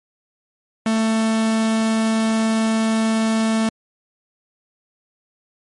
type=tone; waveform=45% pulse; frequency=222.1 Hz; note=A3; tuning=16 cents sharp; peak=-16 dBFS; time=0.86-3.69 s; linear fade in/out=2 ms; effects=MP3 48 kbps